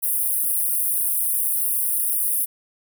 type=high-pass noise; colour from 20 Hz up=pink; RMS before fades=-22 dBFS; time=0.02-2.46 s; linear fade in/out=20 ms; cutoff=9300 Hz; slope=96 dB/octave; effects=none